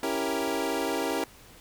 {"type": "chord", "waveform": "25% pulse", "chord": "C# diminished seventh", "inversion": "none", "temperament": "equal", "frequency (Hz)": [277.2, 329.6, 392, 466.2], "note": ["C#4", "E4", "G4", "Bb4"], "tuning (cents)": [0, 0, 0, 0], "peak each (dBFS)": -29, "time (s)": [0.03, 1.24], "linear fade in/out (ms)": 2, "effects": ["pink hiss -52 dBFS RMS until 1.6 s"]}